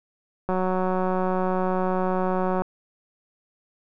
click train, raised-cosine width 1 ms, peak -12 dBFS, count 395, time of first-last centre 0.49-2.62 s, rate 185 Hz, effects none

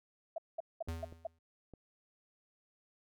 sine tone bursts, 659.3 Hz, E5, in tune, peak -35 dBFS, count 5, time 0.36-1.27 s, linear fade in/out 5 ms, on 22 ms, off 200 ms
clicks, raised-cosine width 2 ms, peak -38 dBFS, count 3, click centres 0.876 / 1.125 / 1.737 s
square tone with exponential decay, 82.41 Hz, E2, in tune, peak -36 dBFS, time 0.88-1.39 s, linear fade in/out 5 ms, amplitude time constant 110 ms
effects none

